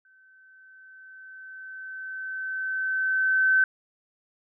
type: tone with exponential growth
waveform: sine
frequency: 1534 Hz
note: G6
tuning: 38 cents flat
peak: -16 dBFS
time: 0.05-3.64 s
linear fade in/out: 2 ms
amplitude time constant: 780 ms
effects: none